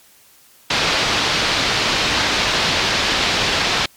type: low-pass noise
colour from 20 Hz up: white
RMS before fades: -18 dBFS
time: 0.7-3.86 s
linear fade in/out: 5 ms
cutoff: 4700 Hz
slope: 24 dB/octave
effects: white hiss -50 dBFS RMS until 3.96 s + MP3 96 kbps